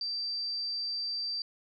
sine tone, 4677 Hz, D8, 8 cents flat, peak -31 dBFS, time 0.01-1.42 s, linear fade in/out 2 ms, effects MP3 96 kbps

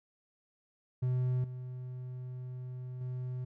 triangle tone with level steps, 126.4 Hz, B2, 41 cents sharp, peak -26 / -37 / -33 dBFS, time 1.02-3.45 s, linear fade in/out 10 ms, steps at 1.44 / 3.01 s, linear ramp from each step 2 ms, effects none

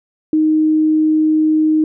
sine tone, 311.1 Hz, D#4, in tune, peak -10 dBFS, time 0.33-1.84 s, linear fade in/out 2 ms, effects none

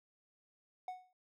triangle tone with exponential decay, 737 Hz, F#5, 7 cents flat, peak -35 dBFS, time 0.88-1.13 s, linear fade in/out 2 ms, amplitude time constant 53 ms, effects none

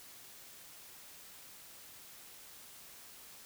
silence, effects white hiss -54 dBFS RMS until 3.45 s

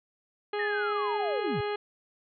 harmonic tone, 414.5 Hz, G#4, 3 cents flat, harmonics 1 / 2 / 3 / 4 / 5 / 6 / 7 / 8 / 10, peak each -30 / -36 / -40 / -42 / -44 / -46 / -47 / -48 / -50 dBFS, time 0.53-1.76 s, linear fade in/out 5 ms
sine linear sweep, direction down, 1855 to 90 Hz, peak -30 dBFS, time 0.59-1.61 s, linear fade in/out 5 ms
effects none

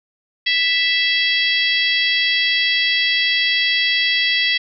harmonic tone, 659.3 Hz, E5, in tune, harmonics 3 / 4 / 5 / 6 / 7 / 8, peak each -19 / -23 / -19 / -27 / -24 / -31 dBFS, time 0.46-4.58 s, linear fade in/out 10 ms, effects none

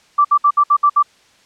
sine tone bursts, 1167 Hz, D6, 11 cents flat, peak -8 dBFS, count 7, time 0.18-1.028 s, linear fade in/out 10 ms, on 68 ms, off 62 ms, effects white hiss -52 dBFS RMS until 1.45 s + low-pass 6000 Hz 12 dB/octave

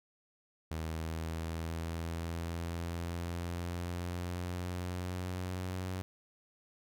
sawtooth exponential sweep, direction up, 80.1 to 92.8 Hz, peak -32 dBFS, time 0.71-6.02 s, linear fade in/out 0 ms, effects none

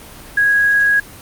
sine tone with quantisation, 1654 Hz, G#6, 8 cents flat, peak -10 dBFS, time 0.37-1 s, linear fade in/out 5 ms, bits 6, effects pink hiss -37 dBFS RMS until 1.21 s + Opus 32 kbps

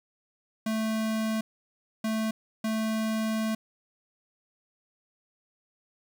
square tone bursts at uneven times, 220 Hz, A3, in tune, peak -27 dBFS, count 3, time 0.66-1.41 / 2.04-2.31 / 2.64-3.55 s, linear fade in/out 5 ms, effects 11-bit

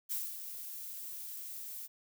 violet noise with ADSR envelope, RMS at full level -35 dBFS, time 0.09-1.88 s, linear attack 27 ms, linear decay 200 ms, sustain -9 dB, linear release 31 ms, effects none

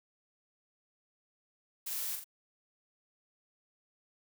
blue noise with echo, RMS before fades -38 dBFS, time 1.86-2.16 s, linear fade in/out 10 ms, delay 42 ms, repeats 2, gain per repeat -5 dB, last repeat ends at 2.244 s, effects none

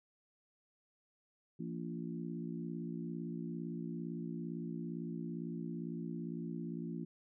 harmonic tone with a mistuned harmonic, 57.7 Hz, A#1, 17 cents flat, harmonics 3 / 4 / 5 / 6, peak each -42 / -44 / -46 / -48 dBFS, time 1.59-7.05 s, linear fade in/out 10 ms, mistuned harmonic 3, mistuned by -45 cents, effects none

